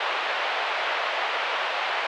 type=band-pass noise; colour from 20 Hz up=pink; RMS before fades=-27 dBFS; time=0-2.07 s; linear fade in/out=5 ms; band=590 to 3300 Hz; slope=24 dB/octave; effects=none